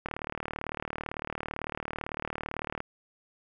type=click train; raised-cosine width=0.5 ms; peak=-18 dBFS; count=105; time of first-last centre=0.06-2.804 s; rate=37.9 Hz; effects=none